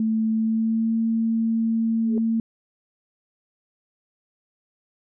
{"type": "tone with pitch glide", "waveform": "sine", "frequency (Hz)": [221, 226], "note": ["A3", "A3"], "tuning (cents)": [8, 47], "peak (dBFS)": -19, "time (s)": [0, 2.4], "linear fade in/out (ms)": 2, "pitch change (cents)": 39, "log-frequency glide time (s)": [0.31, 0.95]}
{"type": "tone with exponential growth", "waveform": "sine", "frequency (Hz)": 423.7, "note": "G#4", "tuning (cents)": 35, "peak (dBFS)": -25, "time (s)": [2, 2.18], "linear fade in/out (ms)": 1, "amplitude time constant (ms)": 37}
{"effects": []}